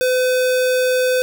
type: tone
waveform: square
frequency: 507 Hz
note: B4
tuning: 45 cents sharp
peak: -15 dBFS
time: 0.01-1.22 s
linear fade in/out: 0 ms
effects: none